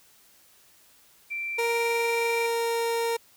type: tone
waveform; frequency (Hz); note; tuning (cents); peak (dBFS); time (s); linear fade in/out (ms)
sine; 2349; D7; 0; -29; 1.3-2.48; 20
type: tone with pitch glide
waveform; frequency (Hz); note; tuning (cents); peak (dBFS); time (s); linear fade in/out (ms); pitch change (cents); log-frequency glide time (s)
30% pulse; 466.2 to 463.2; A#4 to A#4; 0 to -11; -22; 1.58-3.17; 10; -11; 1.7-2.88
effects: white hiss -58 dBFS RMS until 3.36 s